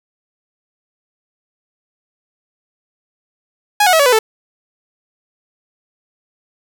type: tone with pitch steps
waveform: sawtooth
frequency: 830.6 / 731.5 / 644.2 / 567.3 / 499.6 / 440 Hz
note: G#5 / F#5 / E5 / C#5 / B4 / A4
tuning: 0 / -20 / -40 / +40 / +20 / 0 cents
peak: -5 dBFS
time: 3.8-4.19 s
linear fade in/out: 5 ms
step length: 65 ms
effects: 7-bit